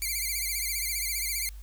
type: tone with vibrato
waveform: 5% pulse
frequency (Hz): 2200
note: C#7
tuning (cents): -14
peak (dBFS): -19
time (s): 0.02-1.49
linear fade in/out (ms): 0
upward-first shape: sine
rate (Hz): 15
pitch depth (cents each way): 120
effects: added 50 Hz sine -40 dBFS peak until 1.62 s + white hiss -59 dBFS RMS until 1.62 s